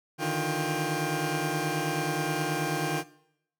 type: tone cluster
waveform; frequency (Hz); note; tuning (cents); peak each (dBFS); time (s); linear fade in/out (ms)
20% pulse; 148.7 / 158.1 / 355.5 / 792; D3 / D#3 / F4 / G5; +22 / +28 / +31 / +18; -28; 0.18-3.04; 50
effects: noise-tail reverb RT60 0.7 s tail -19 dB re dry